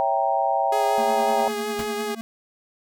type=chord; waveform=sine; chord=C# diminished seventh; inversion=none; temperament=equal; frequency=554.4 / 659.3 / 784 / 932.3 Hz; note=C#5 / E5 / G5 / Bb5; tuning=0 / 0 / 0 / 0 cents; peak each=-27 / -25 / -22 / -26 dBFS; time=0-1.48 s; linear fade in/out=0 ms
type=tone with vibrato; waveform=sawtooth; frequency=415.3 Hz; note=G#4; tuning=in tune; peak=-22 dBFS; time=0.72-2.15 s; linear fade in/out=5 ms; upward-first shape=sine; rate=5.5 Hz; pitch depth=18 cents each way
type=tone with tremolo; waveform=square; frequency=226.4 Hz; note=A3; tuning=50 cents sharp; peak=-29 dBFS; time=0.98-2.21 s; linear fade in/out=0 ms; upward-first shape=triangle; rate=10 Hz; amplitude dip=85%
type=noise with exponential decay; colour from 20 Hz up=pink; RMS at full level=-29 dBFS; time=1.79-1.92 s; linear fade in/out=2 ms; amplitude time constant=27 ms
effects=none